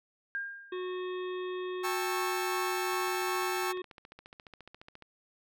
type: tone with exponential decay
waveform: sine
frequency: 1607 Hz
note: G6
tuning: 43 cents sharp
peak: -30 dBFS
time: 0.35-1 s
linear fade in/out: 0 ms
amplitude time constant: 140 ms
type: harmonic tone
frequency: 365.8 Hz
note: F#4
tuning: 20 cents flat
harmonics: 1 / 3 / 5 / 7 / 9 / 10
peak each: -34 / -44 / -48 / -51 / -53 / -54 dBFS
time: 0.72-3.82 s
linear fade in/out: 5 ms
type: chord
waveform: 30% pulse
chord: A dominant seventh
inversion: third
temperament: just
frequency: 792 / 880 / 1100 / 1320 Hz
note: G5 / A5 / C#6 / E6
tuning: +18 / 0 / -14 / +2 cents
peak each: -35 dBFS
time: 1.83-3.73 s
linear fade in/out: 20 ms
type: click train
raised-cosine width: 0.3 ms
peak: -33 dBFS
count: 31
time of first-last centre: 2.94-5.023 s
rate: 14.4 Hz
effects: none